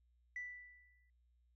sine tone with exponential decay, 1975.5 Hz, B6, in tune, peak -39 dBFS, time 0.36-1.1 s, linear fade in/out 2 ms, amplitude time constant 160 ms, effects tanh soft clip ceiling -37 dBFS + added 60 Hz sine -70 dBFS peak until 1.55 s

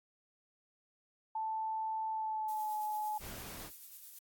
sine tone with pitch glide, 880 to 851.5 Hz, A5 to G#5, 0 to +43 cents, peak -34 dBFS, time 1.35-3.18 s, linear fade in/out 5 ms, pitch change -57 cents, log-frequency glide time 2.1-2.81 s
violet noise with tremolo, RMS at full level -49 dBFS, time 2.48-4.19 s, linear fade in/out 5 ms, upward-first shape sine, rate 9 Hz, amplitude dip 35%
pink noise, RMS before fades -47 dBFS, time 3.19-3.71 s, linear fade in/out 50 ms
effects AAC 64 kbps

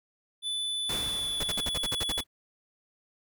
square tone with pitch glide, 3489 to 3411 Hz, A7 to G#7, -15 to +46 cents, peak -30 dBFS, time 0.42-2.24 s, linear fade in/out 50 ms, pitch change -39 cents, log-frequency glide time 0.79-1.85 s
pink noise with exponential decay, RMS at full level -34 dBFS, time 0.89-2.27 s, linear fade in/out 5 ms, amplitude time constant 300 ms
pink noise bursts, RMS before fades -33 dBFS, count 10, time 1.4-2.209 s, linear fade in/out 5 ms, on 35 ms, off 51 ms
effects none

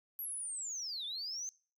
sine linear two-way sweep, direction down then up, 11840 to 3430 to 6360 Hz, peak -37 dBFS, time 0.19-1.49 s, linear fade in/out 0 ms, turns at 1.05 s, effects noise-tail reverb RT60 0.4 s tail -23 dB re dry + tanh soft clip ceiling -34 dBFS

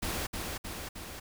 pink noise with echo, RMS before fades -34 dBFS, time 0.02-0.27 s, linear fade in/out 10 ms, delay 310 ms, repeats 3, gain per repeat -3 dB, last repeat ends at 1.2 s, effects none

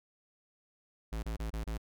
square tone bursts, 55 Hz, A1, in tune, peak -35 dBFS, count 5, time 1.12-1.778 s, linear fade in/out 10 ms, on 110 ms, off 27 ms, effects none

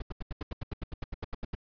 brown noise bursts, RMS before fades -34 dBFS, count 16, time 0-1.551 s, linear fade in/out 5 ms, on 21 ms, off 81 ms, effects resampled to 11025 Hz

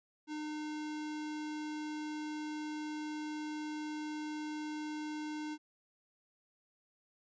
square tone, 304 Hz, D#4, 40 cents flat, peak -39 dBFS, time 0.27-5.58 s, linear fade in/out 50 ms, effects resampled to 16000 Hz

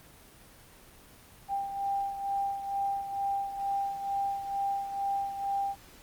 sine beating tone pair, 793 / 795.2 Hz, G5 / G5, +20 / +25 cents, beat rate 2.2 Hz, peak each -30 / -37 dBFS, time 1.48-5.76 s, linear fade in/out 50 ms, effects pink hiss -54 dBFS RMS until 6.02 s + Opus 24 kbps

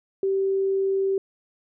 sine tone, 387.9 Hz, G4, 18 cents flat, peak -20 dBFS, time 0.23-1.18 s, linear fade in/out 2 ms, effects none

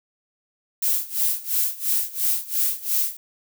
violet noise with tremolo, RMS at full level -20 dBFS, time 0.82-3.17 s, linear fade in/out 5 ms, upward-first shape sine, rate 2.9 Hz, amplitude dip 90%, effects none

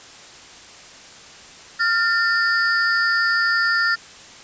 square ring-modulated tone, 1596 Hz, G6, 31 cents sharp, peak -14 dBFS, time 1.79-3.96 s, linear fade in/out 20 ms, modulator 201 Hz, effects white hiss -42 dBFS RMS until 4.43 s + resampled to 16000 Hz

